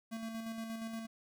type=tone with tremolo; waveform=square; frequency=225.3 Hz; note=A3; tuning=41 cents sharp; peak=-39 dBFS; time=0.11-1.07 s; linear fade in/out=20 ms; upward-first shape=square; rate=8.5 Hz; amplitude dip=35%; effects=none